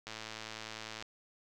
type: click train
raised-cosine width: 0.2 ms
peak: -25 dBFS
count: 106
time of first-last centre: 0.07-1.025 s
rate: 110 Hz
effects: none